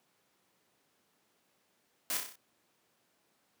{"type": "noise with echo", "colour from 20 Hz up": "white", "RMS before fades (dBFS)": -34, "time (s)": [2.1, 2.17], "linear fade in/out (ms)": 0, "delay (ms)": 31, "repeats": 6, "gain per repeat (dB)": -4, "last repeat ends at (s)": 2.356, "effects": ["pink hiss -73 dBFS RMS until 3.6 s", "high-pass 200 Hz 12 dB/octave"]}